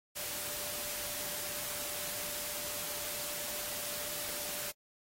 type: tone in noise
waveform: sine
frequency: 590 Hz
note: D5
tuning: 8 cents sharp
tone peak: -50 dBFS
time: 0.15-4.72 s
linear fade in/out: 20 ms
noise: white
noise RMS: -39 dBFS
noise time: 0.15-4.72 s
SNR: -14 dB
effects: AAC 48 kbps